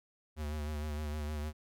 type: tone with vibrato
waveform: square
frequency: 75.3 Hz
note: D2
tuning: 44 cents sharp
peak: -36 dBFS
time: 0.36-1.53 s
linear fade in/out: 50 ms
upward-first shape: sine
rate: 6.5 Hz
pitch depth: 42 cents each way
effects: none